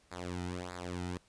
sawtooth tone with flanger, 89.3 Hz, F2, 39 cents sharp, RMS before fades -40 dBFS, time 0.11-1.18 s, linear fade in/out 10 ms, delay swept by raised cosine 0.33 to 1.83 ms, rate 1.6 Hz, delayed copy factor -0.85, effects pink hiss -67 dBFS RMS until 1.28 s + resampled to 22050 Hz

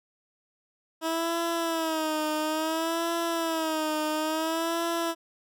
15% pulse tone with vibrato, 321.6 Hz, E4, 43 cents flat, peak -20 dBFS, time 1.01-5.15 s, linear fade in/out 50 ms, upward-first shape sine, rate 0.58 Hz, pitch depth 80 cents each way, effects none

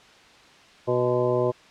harmonic tone with a mistuned harmonic, 123.47 Hz, B2, in tune, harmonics 1 / 2 / 3 / 4 / 5 / 7 / 8, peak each -29 / -34 / -24 / -26 / -26 / -35 / -33 dBFS, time 0.87-1.52 s, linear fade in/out 20 ms, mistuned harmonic 8, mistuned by +61 cents, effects white hiss -51 dBFS RMS until 1.7 s + low-pass 4000 Hz 12 dB/octave

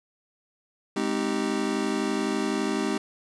square chord, Ab major seventh, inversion none, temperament just, 207.7 / 259.6 / 311.5 / 389.3 Hz, Ab3 / C4 / Eb4 / G4, 0 / -13 / +2 / -12 cents, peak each -31 dBFS, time 0.96-2.98 s, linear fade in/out 5 ms, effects resampled to 22050 Hz + 8-bit

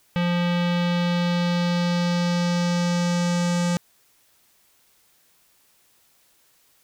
square tone with low-pass filter sweep, 174.61 Hz, F3, in tune, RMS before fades -22 dBFS, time 0.16-3.77 s, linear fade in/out 0 ms, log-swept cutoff 3100 to 7300 Hz, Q 1.9, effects white hiss -61 dBFS RMS until 6.83 s

